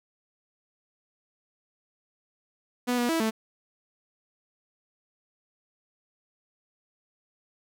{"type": "tone with pitch steps", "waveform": "sawtooth", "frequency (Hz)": [246.2, 241.5, 327.2, 220.9], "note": ["B3", "B3", "E4", "A3"], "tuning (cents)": [-5, -39, -13, 7], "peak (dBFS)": -20, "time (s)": [2.87, 3.31], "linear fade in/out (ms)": 20, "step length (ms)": 110, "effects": []}